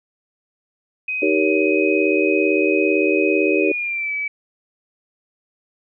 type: tone with pitch glide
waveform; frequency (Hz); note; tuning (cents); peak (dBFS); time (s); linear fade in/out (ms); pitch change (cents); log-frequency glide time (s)
sine; 2515 to 2293; D#7 to D7; +18 to -42; -21; 1.08-4.28; 5; -160; 3.58-4.13
type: chord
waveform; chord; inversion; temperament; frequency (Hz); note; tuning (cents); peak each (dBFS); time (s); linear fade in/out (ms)
sine; Eb dominant seventh; none; just; 311.1 / 388.9 / 466.7 / 560; Eb4 / G4 / Bb4 / Db5; 0 / -14 / +2 / +18; -20 / -19 / -23 / -23; 1.22-3.72; 5
effects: none